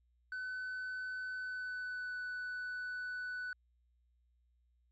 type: tone with pitch glide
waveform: sine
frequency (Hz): 1509 to 1489.9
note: F#6 to F#6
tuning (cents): +34 to +12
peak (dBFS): -36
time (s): 0.32-3.53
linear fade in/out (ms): 2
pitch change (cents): -22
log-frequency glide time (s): 1.36-2.17
effects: tanh soft clip ceiling -38 dBFS + added 60 Hz sine -70 dBFS peak until 4.91 s